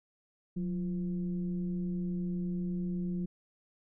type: tone with frequency modulation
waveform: sine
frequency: 179.9 Hz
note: F#3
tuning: 48 cents flat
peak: -31 dBFS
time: 0.56-3.26 s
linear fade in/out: 10 ms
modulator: 164 Hz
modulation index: 0.5
effects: none